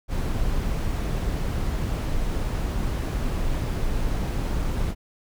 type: noise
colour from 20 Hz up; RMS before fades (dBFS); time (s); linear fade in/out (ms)
brown; -25; 0.08-4.95; 50
effects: none